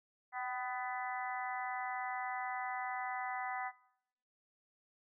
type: harmonic tone with a mistuned harmonic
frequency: 249.4 Hz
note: B3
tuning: 17 cents sharp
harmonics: 3 / 4 / 5 / 6 / 7 / 8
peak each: -40 / -45 / -46 / -49 / -48 / -45 dBFS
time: 0.32-3.72 s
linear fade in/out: 50 ms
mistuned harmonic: 3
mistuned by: +31 cents
effects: noise-tail reverb RT60 0.8 s tail -23 dB re dry